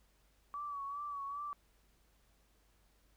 sine tone with vibrato, 1141 Hz, C#6, 50 cents sharp, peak -39 dBFS, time 0.54-1.53 s, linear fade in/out 0 ms, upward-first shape sine, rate 2.5 Hz, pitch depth 50 cents each way, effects added 50 Hz sine -70 dBFS peak until 3.16 s + pink hiss -73 dBFS RMS until 3.16 s

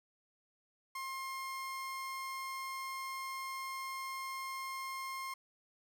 30% pulse tone, 1064 Hz, C6, 29 cents sharp, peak -37 dBFS, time 0.95-5.34 s, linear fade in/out 5 ms, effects none

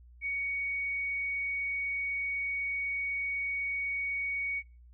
sine tone, 2238 Hz, C#7, 16 cents sharp, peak -30 dBFS, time 0.21-4.63 s, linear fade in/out 50 ms, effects noise-tail reverb RT60 0.3 s tail -17 dB re dry + added 60 Hz sine -52 dBFS peak until 4.93 s

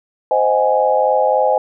sine chord, Ab dominant seventh, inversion first, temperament just, 519.1 / 623 / 747.5 / 830.6 Hz, C5 / Eb5 / Gb5 / Ab5, -14 / +2 / +17 / 0 cents, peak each -16 / -17 / -22 / -16 dBFS, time 0.31-1.58 s, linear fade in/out 2 ms, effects none

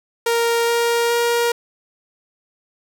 sawtooth tone with pitch steps, 466.2 / 469.2 / 472.2 Hz, A#4 / A#4 / A#4, 0 / +11 / +22 cents, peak -12 dBFS, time 0.26-1.52 s, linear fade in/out 5 ms, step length 420 ms, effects none

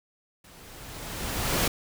pink noise with level ramp, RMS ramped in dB -52 to -23 dBFS, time 0.44-1.68 s, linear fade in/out 5 ms, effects none

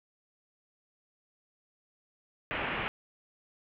white low-pass noise, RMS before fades -34 dBFS, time 2.51-2.88 s, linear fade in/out 0 ms, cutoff 2800 Hz, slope 48 dB/octave, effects none

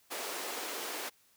pink high-pass noise, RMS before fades -39 dBFS, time 0.1-1.1 s, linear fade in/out 20 ms, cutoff 340 Hz, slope 24 dB/octave, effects white hiss -67 dBFS RMS until 1.36 s

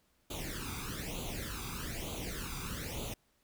pink noise with flanger, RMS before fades -40 dBFS, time 0.3-3.14 s, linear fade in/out 5 ms, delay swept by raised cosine 0.28 to 0.84 ms, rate 1.1 Hz, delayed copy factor +0.8, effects pink hiss -73 dBFS RMS until 3.43 s

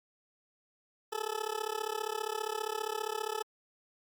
20% pulse tone with amplitude modulation, 433 Hz, A4, 28 cents flat, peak -25 dBFS, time 1.12-3.43 s, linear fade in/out 10 ms, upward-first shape sine, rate 35 Hz, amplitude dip 95%, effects Opus 48 kbps

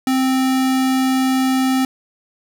square tone, 261.6 Hz, C4, in tune, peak -15 dBFS, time 0.07-1.85 s, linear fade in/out 2 ms, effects none

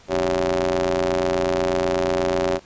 sawtooth ring-modulated tone, 88.2 Hz, F2, 18 cents sharp, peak -12 dBFS, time 0.08-2.6 s, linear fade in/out 50 ms, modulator 472 Hz, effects pink hiss -50 dBFS RMS until 2.65 s + resampled to 16000 Hz

